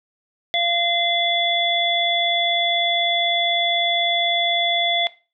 harmonic tone, 688 Hz, F5, 26 cents flat, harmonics 1 / 3 / 5, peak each -23 / -23 / -20 dBFS, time 0.54-5.07 s, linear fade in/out 0 ms, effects noise-tail reverb RT60 0.3 s tail -17 dB re dry

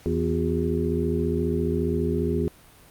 harmonic tone with a mistuned harmonic, 82.41 Hz, E2, in tune, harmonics 1 / 2 / 3 / 4 / 5, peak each -28 / -28 / -28 / -28 / -28 dBFS, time 0.06-2.48 s, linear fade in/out 0 ms, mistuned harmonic 4, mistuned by +140 cents, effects pink hiss -52 dBFS RMS until 2.9 s + Opus 48 kbps

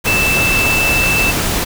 sine tone in noise, 2647 Hz, E7, 7 cents sharp, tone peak -13 dBFS, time 0.06-1.32 s, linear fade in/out 20 ms, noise pink, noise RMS -17 dBFS, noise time 0.04-1.65 s, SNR +1 dB, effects none

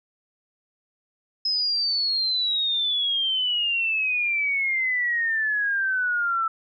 sine exponential sweep, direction down, 5140 to 1318.5 Hz, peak -21 dBFS, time 1.45-6.48 s, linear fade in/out 5 ms, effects none

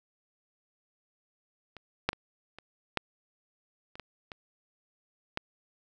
clicks, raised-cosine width 0.3 ms, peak -29 / -9 / -23 / -29 / -11 / -30 / -24 / -25 / -15 dBFS, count 9, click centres 1.767 / 2.09 / 2.131 / 2.586 / 2.973 / 3.955 / 3.997 / 4.318 / 5.374 s, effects none

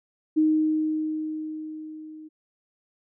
sine tone with level ramp, 311.1 Hz, D#4, in tune, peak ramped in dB -16 to -40 dBFS, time 0.36-2.29 s, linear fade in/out 20 ms, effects none

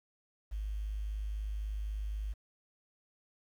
sine tone with quantisation, 51.91 Hz, G#1, in tune, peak -34 dBFS, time 0.51-2.34 s, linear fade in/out 20 ms, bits 10, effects none

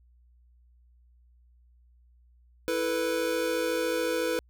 square chord, E suspended fourth, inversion none, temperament equal, 329.6 / 440 / 493.9 Hz, E4 / A4 / B4, 0 / 0 / 0 cents, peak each -33 / -34 / -29 dBFS, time 2.68-4.39 s, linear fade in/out 0 ms, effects added 60 Hz sine -57 dBFS peak until 4.49 s

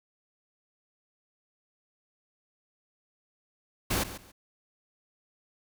pink noise with echo, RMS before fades -28 dBFS, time 3.9-4.04 s, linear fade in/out 10 ms, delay 140 ms, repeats 2, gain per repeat -13 dB, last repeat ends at 4.32 s, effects none

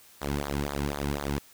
sawtooth tone with flanger, 71.4 Hz, D2, 48 cents flat, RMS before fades -31 dBFS, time 0.21-1.39 s, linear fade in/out 10 ms, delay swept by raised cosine 0.35 to 1.75 ms, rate 4 Hz, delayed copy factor -0.9, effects white hiss -55 dBFS RMS until 1.53 s

